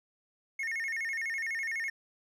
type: tone with vibrato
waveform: triangle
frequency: 1991 Hz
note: B6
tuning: 14 cents sharp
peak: -30 dBFS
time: 0.59-1.9 s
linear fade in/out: 5 ms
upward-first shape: square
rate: 12 Hz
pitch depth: 150 cents each way
effects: none